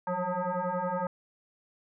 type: tone with frequency modulation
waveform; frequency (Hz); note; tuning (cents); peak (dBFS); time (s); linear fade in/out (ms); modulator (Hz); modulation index
sine; 174.61; F3; 0; -28; 0.07-1.07; 2; 360; 3
effects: none